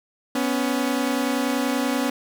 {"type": "tone pair together", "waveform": "sawtooth", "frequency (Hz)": [248, 278.4], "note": ["B3", "C#4"], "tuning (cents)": [7, 8], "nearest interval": "major second", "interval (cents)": 201, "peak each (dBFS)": -20, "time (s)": [0.35, 2.1], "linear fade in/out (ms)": 5, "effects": ["9-bit"]}